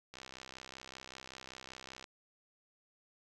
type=click train; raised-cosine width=0.2 ms; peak=-30 dBFS; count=125; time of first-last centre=0.14-2.042 s; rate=65.2 Hz; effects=none